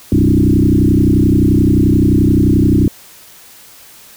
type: tone with frequency modulation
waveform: sine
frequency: 196 Hz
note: G3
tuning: in tune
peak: -7 dBFS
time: 0.12-2.88 s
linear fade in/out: 2 ms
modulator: 31.5 Hz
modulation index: 4.4
effects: white hiss -40 dBFS RMS until 4.16 s